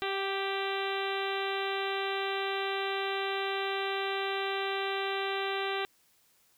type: harmonic tone with a mistuned harmonic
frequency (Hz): 392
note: G4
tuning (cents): 0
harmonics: 1 / 2 / 3 / 4 / 5 / 6 / 7 / 8 / 9 / 10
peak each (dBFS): -34 / -37 / -39 / -40 / -41 / -42 / -42 / -43 / -44 / -44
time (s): 0.02-5.85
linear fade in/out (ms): 0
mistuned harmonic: 2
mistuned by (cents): -18
effects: white hiss -67 dBFS RMS until 6.57 s